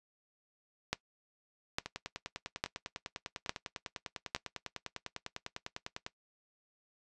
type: two click trains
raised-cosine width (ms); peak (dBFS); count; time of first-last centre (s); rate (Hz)
0.2; -14 / -21; 5 / 43; 0.93-4.349 / 1.86-6.064; 1.17 / 9.99
effects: noise-tail reverb RT60 0.1 s tail -18 dB re dry + resampled to 24000 Hz